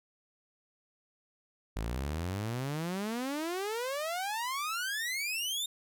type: exponential sweep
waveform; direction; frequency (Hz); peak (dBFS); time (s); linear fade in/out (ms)
sawtooth; up; 51.1 to 3691; -29; 1.76-5.66; 5
effects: none